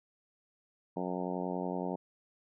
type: harmonic tone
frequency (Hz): 90.7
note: F#2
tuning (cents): -34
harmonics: 2 / 3 / 4 / 5 / 6 / 7 / 8 / 9 / 10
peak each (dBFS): -38 / -40 / -41 / -42 / -43 / -43 / -44 / -45 / -45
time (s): 0.96-1.96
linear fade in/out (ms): 10
effects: none